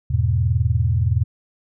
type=chord; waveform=sine; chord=E major; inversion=none; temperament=equal; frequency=82.41 / 103.83 / 123.47 Hz; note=E2 / G#2 / B2; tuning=0 / 0 / 0 cents; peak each=-20 dBFS; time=0.1-1.24 s; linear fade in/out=10 ms; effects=none